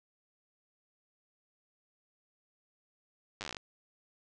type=slowing click train; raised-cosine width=0.2 ms; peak=-22 dBFS; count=12; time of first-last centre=3.41-3.568 s; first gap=9 ms; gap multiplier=1.09; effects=resampled to 22050 Hz